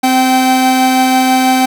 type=tone pair together; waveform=45% pulse; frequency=259.7 / 773 Hz; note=C4 / G5; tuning=-13 / -24 cents; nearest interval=octave + perfect fifth; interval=1889 cents; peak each=-11 dBFS; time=0.03-1.66 s; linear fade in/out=10 ms; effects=none